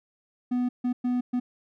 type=tone bursts at uneven times; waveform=triangle; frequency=247.4 Hz; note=B3; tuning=3 cents sharp; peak=-21 dBFS; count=4; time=0.51-0.69 / 0.84-0.93 / 1.04-1.21 / 1.33-1.4 s; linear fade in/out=10 ms; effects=none